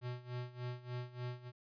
square tone with tremolo, 123.47 Hz, B2, in tune, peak -39 dBFS, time 0.01-1.52 s, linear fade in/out 50 ms, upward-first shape sine, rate 3.4 Hz, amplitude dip 85%, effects resampled to 11025 Hz

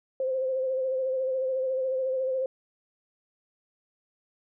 sine tone with vibrato, 522 Hz, C5, 4 cents flat, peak -25 dBFS, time 0.2-2.46 s, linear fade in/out 2 ms, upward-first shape sine, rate 14 Hz, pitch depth 34 cents each way, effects none

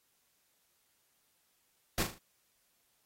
pink noise with echo, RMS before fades -31 dBFS, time 1.98-2.03 s, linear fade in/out 2 ms, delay 38 ms, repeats 4, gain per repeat -7 dB, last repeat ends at 2.182 s, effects white hiss -74 dBFS RMS until 3.05 s + AAC 48 kbps

